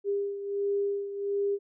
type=beating tone pair; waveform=sine; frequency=401.5 / 402.9 Hz; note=G4 / G4; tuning=+41 / +48 cents; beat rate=1.4 Hz; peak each=-28 / -34 dBFS; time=0.04-1.59 s; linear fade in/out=50 ms; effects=none